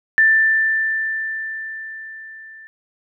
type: tone with level ramp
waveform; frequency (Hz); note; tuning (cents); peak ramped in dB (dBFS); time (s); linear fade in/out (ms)
sine; 1773; A6; +13; -9 to -38; 0.18-2.67; 0
effects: none